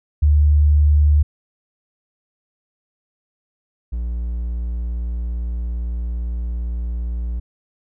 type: tone pair in turn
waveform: sine / triangle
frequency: 74.1 / 58.81 Hz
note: D2 / A#1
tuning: +16 / +16 cents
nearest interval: major third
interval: 400 cents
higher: first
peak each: -10 / -19 dBFS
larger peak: first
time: 0.22-1.23 / 3.92-7.4 s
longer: second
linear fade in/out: 10 ms
effects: none